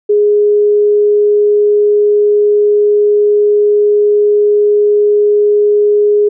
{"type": "tone", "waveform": "sine", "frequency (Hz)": 415.3, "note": "G#4", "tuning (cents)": 0, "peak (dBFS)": -6, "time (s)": [0.09, 6.29], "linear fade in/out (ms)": 10, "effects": []}